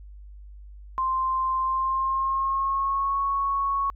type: tone with pitch glide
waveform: sine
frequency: 1046.5 to 1106.8 Hz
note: C6 to C#6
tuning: 0 to -3 cents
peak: -22 dBFS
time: 0.98-3.9 s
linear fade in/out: 0 ms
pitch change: +97 cents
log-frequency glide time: 1.61-3.2 s
effects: added 50 Hz sine -41 dBFS peak until 3.95 s